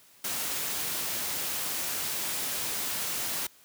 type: noise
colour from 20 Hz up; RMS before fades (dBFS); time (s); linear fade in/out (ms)
white; -32; 0.24-3.47; 5
effects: white hiss -58 dBFS RMS until 3.64 s + high-pass 80 Hz 12 dB/octave